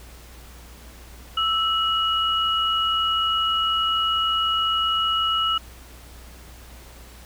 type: tone pair together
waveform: sine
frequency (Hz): 1318.5 / 2906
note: E6 / F#7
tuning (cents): 0 / -32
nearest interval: octave + major second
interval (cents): 1368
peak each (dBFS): -22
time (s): 1.37-5.58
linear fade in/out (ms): 5
effects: added 60 Hz sine -43 dBFS peak until 7.25 s + pink hiss -47 dBFS RMS until 7.25 s